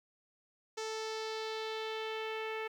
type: tone with low-pass filter sweep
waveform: sawtooth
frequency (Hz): 440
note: A4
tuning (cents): 0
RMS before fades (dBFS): -39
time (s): 0.77-2.68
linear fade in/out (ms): 10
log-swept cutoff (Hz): 6100 to 2400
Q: 2.3
effects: 11-bit